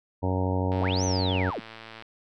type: harmonic tone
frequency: 92.8 Hz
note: F#2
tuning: 6 cents sharp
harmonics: 1 / 2 / 3 / 4 / 5 / 6 / 7 / 8 / 9 / 10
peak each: -26 / -33 / -31 / -37 / -34 / -35 / -39 / -40 / -38 / -36 dBFS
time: 0.22-1.51 s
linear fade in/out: 20 ms
type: click train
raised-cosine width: 0.3 ms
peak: -26 dBFS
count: 147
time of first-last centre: 0.72-2.024 s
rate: 112 Hz
type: linear two-way sweep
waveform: sine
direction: up then down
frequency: 122.6 to 6272 to 122.6 Hz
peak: -30 dBFS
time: 0.8-1.6 s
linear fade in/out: 10 ms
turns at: 1.04 s
effects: none